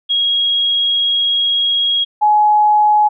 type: tone pair in turn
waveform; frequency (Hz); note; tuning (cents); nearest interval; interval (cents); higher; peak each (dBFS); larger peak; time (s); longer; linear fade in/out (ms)
sine; 3292 / 843.2; G#7 / G#5; -16 / +26; 2 octaves; 2358; first; -12 / -8; second; 0.09-2.05 / 2.21-3.09; first; 20
effects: none